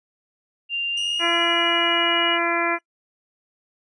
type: tone with pitch glide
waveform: sine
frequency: 2787 to 2904 Hz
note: F7 to F#7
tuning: -4 to -33 cents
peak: -22 dBFS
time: 0.69-2.39 s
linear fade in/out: 50 ms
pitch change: +71 cents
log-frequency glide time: 0.91-1.35 s
type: tone with exponential decay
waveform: sawtooth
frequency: 2916 Hz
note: F#7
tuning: 26 cents flat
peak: -26 dBFS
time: 0.97-2.81 s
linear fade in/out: 5 ms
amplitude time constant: 400 ms
type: harmonic tone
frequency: 340 Hz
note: F4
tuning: 46 cents flat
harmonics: 1 / 2 / 3 / 4 / 5 / 6 / 7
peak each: -27 / -27 / -27 / -27 / -27 / -27 / -27 dBFS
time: 1.19-2.79 s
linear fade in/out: 50 ms
effects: noise-tail reverb RT60 0.1 s tail -26 dB re dry + resampled to 22050 Hz